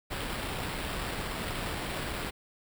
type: noise with sample-and-hold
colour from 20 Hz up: pink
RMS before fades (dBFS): -35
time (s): 0.1-2.31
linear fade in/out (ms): 20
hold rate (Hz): 6300
effects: none